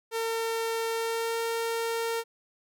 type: tone with pitch glide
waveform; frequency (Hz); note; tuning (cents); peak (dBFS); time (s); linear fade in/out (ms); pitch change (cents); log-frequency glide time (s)
sawtooth; 454.3 to 458.8; A#4 to A#4; -45 to -28; -24; 0.11-2.24; 50; +17; 0.9-1.4
effects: none